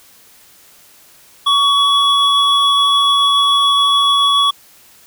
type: tone pair together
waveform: triangle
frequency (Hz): 1128 / 3377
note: C#6 / G#7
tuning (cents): +30 / +28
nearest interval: octave + perfect fifth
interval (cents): 1898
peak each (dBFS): -11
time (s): 1.46-4.51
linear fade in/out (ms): 10
effects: white hiss -46 dBFS RMS until 5.06 s